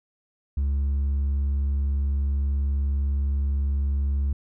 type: tone with hard clipping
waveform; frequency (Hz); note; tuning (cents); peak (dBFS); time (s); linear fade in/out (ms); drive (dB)
triangle; 69.7; C#2; +10; -20; 0.57-4.33; 5; 1
effects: none